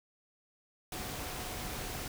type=tone in noise; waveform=sine; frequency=732 Hz; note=F#5; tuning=19 cents flat; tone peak=-50 dBFS; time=0.92-2.08 s; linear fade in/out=2 ms; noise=pink; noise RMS=-40 dBFS; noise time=0.92-2.08 s; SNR=-13 dB; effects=none